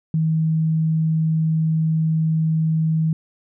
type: tone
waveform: sine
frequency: 159.5 Hz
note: D#3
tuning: 43 cents sharp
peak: -16 dBFS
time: 0.14-3.13 s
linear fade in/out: 2 ms
effects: none